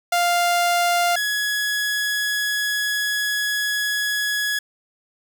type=tone pair in turn; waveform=sawtooth; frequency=698.5 / 1681.1 Hz; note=F5 / G#6; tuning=0 / +21 cents; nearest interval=octave + minor third; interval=1521 cents; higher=second; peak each=-13 / -17 dBFS; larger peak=first; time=0.12-1.16 / 1.16-4.59 s; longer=second; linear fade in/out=5 ms; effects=none